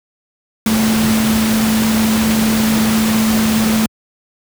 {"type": "tone in noise", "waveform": "sine", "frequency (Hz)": 220, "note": "A3", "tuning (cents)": 0, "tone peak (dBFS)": -12, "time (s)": [0.66, 3.86], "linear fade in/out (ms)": 2, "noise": "pink", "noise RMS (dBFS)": -19, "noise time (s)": [0.66, 3.86], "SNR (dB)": 4, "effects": ["high-pass 80 Hz 12 dB/octave"]}